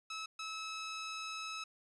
15% pulse tone bursts at uneven times, 1297 Hz, E6, 28 cents flat, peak -34 dBFS, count 2, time 0.1-0.26 / 0.39-1.64 s, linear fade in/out 5 ms, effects resampled to 24000 Hz + 11-bit

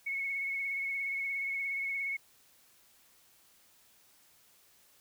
sine tone with vibrato, 2200 Hz, C#7, 14 cents flat, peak -32 dBFS, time 0.06-2.17 s, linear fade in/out 10 ms, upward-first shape sine, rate 17 Hz, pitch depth 24 cents each way, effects white hiss -64 dBFS RMS until 5 s

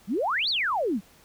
sine exponential two-way sweep, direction up then down, 173.7 to 4763 to 173.7 Hz, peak -23 dBFS, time 0.07-1.01 s, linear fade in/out 50 ms, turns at 0.49 s, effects pink hiss -56 dBFS RMS until 1.24 s

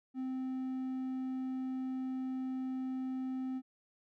triangle tone, 259.8 Hz, C4, 12 cents flat, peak -33 dBFS, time 0.14-3.62 s, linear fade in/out 50 ms, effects none

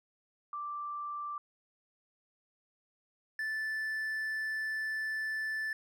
sine / triangle tone pair in turn, 1174.7 / 1755 Hz, D6 / A6, 0 / -5 cents, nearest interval perfect fifth, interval 695 cents, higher second, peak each -36 / -31 dBFS, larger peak second, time 0.53-1.38 / 3.39-5.73 s, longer second, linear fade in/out 2 ms, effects none

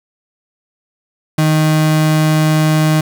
35% pulse tone, 155.56 Hz, D#3, in tune, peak -8 dBFS, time 1.38-3.01 s, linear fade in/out 5 ms, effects 7-bit

